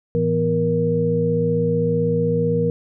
sine tone cluster, 109.4 / 165.1 / 247.1 / 470.4 Hz, A2 / E3 / B3 / A#4, -9 / +3 / +1 / +16 cents, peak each -26 / -21 / -27 / -19 dBFS, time 0.15-2.7 s, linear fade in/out 0 ms, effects none

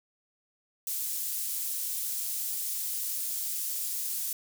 pink high-pass noise, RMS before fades -33 dBFS, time 0.87-4.33 s, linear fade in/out 2 ms, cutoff 9500 Hz, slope 12 dB/octave, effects none

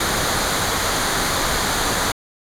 pink noise with comb filter, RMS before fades -20 dBFS, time 0-2.12 s, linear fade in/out 5 ms, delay 0.37 ms, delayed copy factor -0.5, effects low-pass 11000 Hz 12 dB/octave

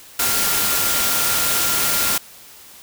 sine tone in noise, 1393 Hz, F6, 5 cents flat, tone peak -28 dBFS, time 0.19-2.18 s, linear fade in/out 5 ms, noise white, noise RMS -19 dBFS, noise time 0.19-2.18 s, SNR -12 dB, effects white hiss -43 dBFS RMS until 2.82 s

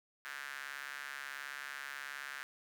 square tone with high-pass filter, 69.3 Hz, C#2, in tune, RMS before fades -45 dBFS, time 0.25-2.43 s, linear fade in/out 0 ms, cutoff 1600 Hz, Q 3.7, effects none

